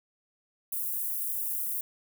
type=high-pass noise; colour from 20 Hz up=white; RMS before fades=-32 dBFS; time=0.72-1.81 s; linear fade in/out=5 ms; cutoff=11000 Hz; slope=24 dB/octave; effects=none